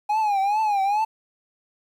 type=tone with vibrato; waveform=triangle; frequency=824 Hz; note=G#5; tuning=14 cents flat; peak=-17 dBFS; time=0.09-1.05 s; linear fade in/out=10 ms; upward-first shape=triangle; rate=2.4 Hz; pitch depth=130 cents each way; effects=9-bit